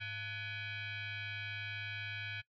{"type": "tone with frequency modulation", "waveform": "sine", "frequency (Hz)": 103.83, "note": "G#2", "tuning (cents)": 0, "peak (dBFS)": -39, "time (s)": [0, 2.42], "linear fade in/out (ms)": 20, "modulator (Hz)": 796, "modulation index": 3.7, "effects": ["noise-tail reverb RT60 0.1 s tail -20 dB re dry"]}